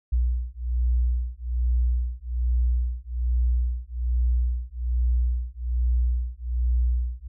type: beating tone pair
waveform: sine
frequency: 60 / 61.2 Hz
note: B1 / B1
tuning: -49 / -15 cents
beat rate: 1.2 Hz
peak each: -24 dBFS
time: 0.12-7.28 s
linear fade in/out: 10 ms
effects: none